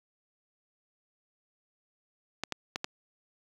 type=clicks; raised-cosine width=0.2 ms; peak=-14 dBFS; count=4; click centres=2.436 / 2.523 / 2.759 / 2.844 s; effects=high-pass 100 Hz 12 dB/octave + 8-bit